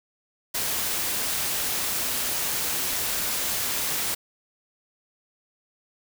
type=noise; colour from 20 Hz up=white; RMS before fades=-27 dBFS; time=0.54-4.15 s; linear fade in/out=10 ms; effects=none